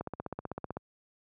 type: click train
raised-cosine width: 1 ms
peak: -22 dBFS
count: 13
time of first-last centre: 0.01-0.769 s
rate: 15.8 Hz
effects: high-pass 80 Hz 12 dB/octave